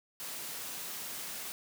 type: high-pass noise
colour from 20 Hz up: white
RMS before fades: -41 dBFS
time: 0.2-1.52 s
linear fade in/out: 0 ms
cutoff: 110 Hz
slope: 12 dB/octave
effects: none

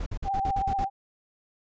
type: noise bursts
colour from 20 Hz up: brown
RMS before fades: -31 dBFS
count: 8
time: 0-0.847 s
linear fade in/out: 5 ms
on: 63 ms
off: 49 ms
type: tone with vibrato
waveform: sine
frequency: 784 Hz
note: G5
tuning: in tune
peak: -25 dBFS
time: 0.24-0.9 s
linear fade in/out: 50 ms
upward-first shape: sine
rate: 16 Hz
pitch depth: 38 cents each way
effects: resampled to 16000 Hz

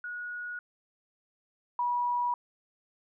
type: tone pair in turn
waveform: sine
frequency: 1454 / 970.4 Hz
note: F#6 / B5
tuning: -31 / -31 cents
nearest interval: perfect fifth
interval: 700 cents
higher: first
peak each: -35 / -26 dBFS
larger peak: second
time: 0.04-0.59 / 1.79-2.34 s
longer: neither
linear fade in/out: 2 ms
effects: none

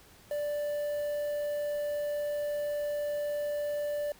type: tone with quantisation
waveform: triangle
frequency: 587.3 Hz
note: D5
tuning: in tune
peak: -28 dBFS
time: 0.31-4.12 s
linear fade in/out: 2 ms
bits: 8
effects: pink hiss -57 dBFS RMS until 4.19 s

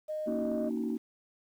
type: tone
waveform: sine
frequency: 616 Hz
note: D#5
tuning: 17 cents flat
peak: -32 dBFS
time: 0.08-0.7 s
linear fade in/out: 20 ms
type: chord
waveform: sine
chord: D# minor seventh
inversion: second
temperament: just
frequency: 233.3 / 280 / 311.1 / 373.4 Hz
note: A#3 / C#4 / D#4 / F#4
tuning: +2 / +18 / 0 / +16 cents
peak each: -32 / -37 / -35 / -38 dBFS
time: 0.26-0.98 s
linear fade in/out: 20 ms
effects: tanh soft clip ceiling -23 dBFS + 10-bit

